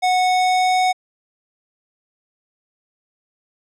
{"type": "tone with pitch glide", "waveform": "square", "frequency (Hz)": [735, 739.7], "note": ["F#5", "F#5"], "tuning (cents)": [-12, -1], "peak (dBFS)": -15, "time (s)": [0.02, 0.93], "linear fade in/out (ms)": 20, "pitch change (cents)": 11, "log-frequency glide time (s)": [0.14, 0.81], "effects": ["low-pass 7000 Hz 12 dB/octave"]}